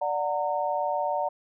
sine chord, D augmented, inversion none, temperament just, 587.3 / 734.2 / 917.7 Hz, D5 / F#5 / A#5, 0 / -14 / -27 cents, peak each -29 dBFS, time 0.01-1.29 s, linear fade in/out 10 ms, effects none

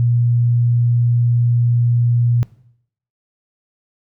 sine tone, 119.6 Hz, A#2, 45 cents sharp, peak -12 dBFS, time 0-2.43 s, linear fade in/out 0 ms, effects noise-tail reverb RT60 0.7 s tail -19 dB re dry

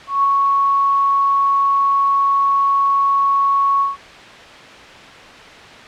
sine tone with ADSR envelope, 1108.7 Hz, C#6, in tune, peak -10 dBFS, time 0.07-3.97 s, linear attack 170 ms, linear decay 4 ms, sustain -2 dB, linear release 160 ms, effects white hiss -37 dBFS RMS until 5.87 s + low-pass 3000 Hz 12 dB/octave

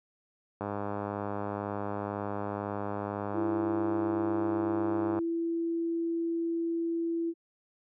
click train, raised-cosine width 1 ms, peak -20 dBFS, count 468, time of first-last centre 0.61-5.188 s, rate 102 Hz
sine tone, 334 Hz, E4, 23 cents sharp, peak -28 dBFS, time 3.33-7.34 s, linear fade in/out 50 ms
effects high-pass 80 Hz 12 dB/octave

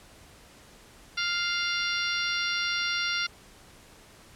harmonic tone with a mistuned harmonic, 698.5 Hz, F5, in tune, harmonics 2 / 3 / 4 / 5 / 6 / 7 / 8, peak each -31 / -33 / -34 / -35 / -36 / -36 / -37 dBFS, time 1.17-3.27 s, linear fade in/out 10 ms, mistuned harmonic 7, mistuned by -66 cents, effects pink hiss -53 dBFS RMS until 4.35 s + low-pass 11000 Hz 12 dB/octave

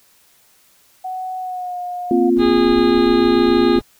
sine tone with pitch glide, 744 to 715.8 Hz, F#5 to F5, +9 to +42 cents, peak -23 dBFS, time 1.04-2.3 s, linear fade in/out 10 ms, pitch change -67 cents, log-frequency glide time 1.38-1.78 s
sine chord, Bb suspended second, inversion none, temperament equal with one note detuned, 234.7 / 261.6 / 349.2 Hz, Bb3 / C4 / F4, +12 / 0 / 0 cents, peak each -19 / -17 / -14 dBFS, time 2.11-3.79 s, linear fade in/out 2 ms
brown noise, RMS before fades -33 dBFS, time 2.36-3.82 s, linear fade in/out 10 ms
harmonic tone, 410 Hz, G#4, 22 cents flat, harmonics 1 / 2 / 3 / 4 / 5 / 6 / 7 / 8 / 9 / 10, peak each -19 / -26 / -26 / -32 / -37 / -36 / -38 / -39 / -31 / -32 dBFS, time 2.38-3.81 s, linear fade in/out 50 ms
effects white hiss -54 dBFS RMS until 3.99 s

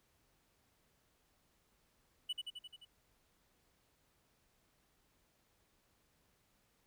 triangle tone with echo, 2960 Hz, F#7, in tune, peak -34 dBFS, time 2.29-2.33 s, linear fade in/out 10 ms, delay 87 ms, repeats 6, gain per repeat -3 dB, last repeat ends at 2.852 s, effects pink hiss -75 dBFS RMS until 6.86 s

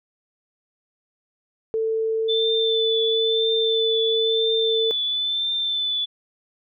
sine tone with pitch glide, 444.7 to 449.1 Hz, A4 to A4, +18 to +35 cents, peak -20 dBFS, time 1.74-4.91 s, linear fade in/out 0 ms, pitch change +17 cents, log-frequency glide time 2.18-2.38 s
sine tone with vibrato, 3520 Hz, A7, in tune, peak -21 dBFS, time 2.28-6.06 s, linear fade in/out 20 ms, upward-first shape triangle, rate 1 Hz, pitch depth 35 cents each way
effects none

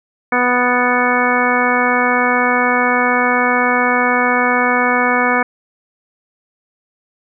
harmonic tone with a mistuned harmonic, 246.9 Hz, B3, in tune, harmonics 1 / 2 / 3 / 4 / 5 / 6 / 7 / 9, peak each -20 / -20 / -20 / -20 / -20 / -20 / -20 / -20 dBFS, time 0.32-5.43 s, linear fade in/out 5 ms, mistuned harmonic 7, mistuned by +15 cents, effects none

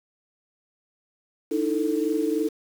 sine tone cluster, 302.1 / 325.3 / 443.3 Hz, D4 / E4 / A4, +49 / -23 / +13 cents, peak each -26 dBFS, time 1.51-2.49 s, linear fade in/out 10 ms, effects 7-bit

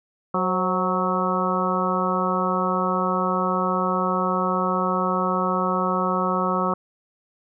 harmonic tone with a mistuned harmonic, 185 Hz, F#3, in tune, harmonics 1 / 2 / 3 / 4 / 5 / 6 / 7, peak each -26 / -29 / -28 / -31 / -30 / -26 / -26 dBFS, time 0.34-6.74 s, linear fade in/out 5 ms, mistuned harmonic 3, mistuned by -51 cents, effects none

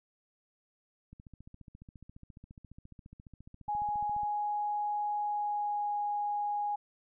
click train, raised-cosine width 5 ms, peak -38 dBFS, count 46, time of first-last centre 1.13-4.233 s, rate 14.5 Hz
sine tone with pitch glide, 832 to 826.3 Hz, G#5 to G#5, +3 to -9 cents, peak -30 dBFS, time 3.68-6.76 s, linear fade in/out 10 ms, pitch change -12 cents, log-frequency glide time 5.18-5.96 s
effects none

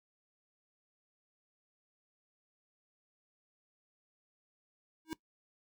square tone with exponential growth, 319.1 Hz, D#4, 44 cents sharp, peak -32 dBFS, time 5.05-5.13 s, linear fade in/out 0 ms, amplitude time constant 16 ms, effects noise-tail reverb RT60 0.1 s tail -19 dB re dry

